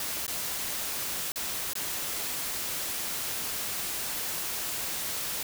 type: noise with dropouts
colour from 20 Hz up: white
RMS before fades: -33 dBFS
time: 0-5.43 s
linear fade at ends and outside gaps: 2 ms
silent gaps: 0.266-0.279 / 1.32-1.358 / 1.734-1.753 s
effects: none